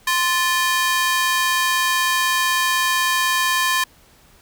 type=ring-modulated tone; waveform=sawtooth; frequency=1398 Hz; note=F6; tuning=1 cent sharp; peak=-10 dBFS; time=0.07-3.84 s; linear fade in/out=5 ms; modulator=354 Hz; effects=pink hiss -52 dBFS RMS until 4.41 s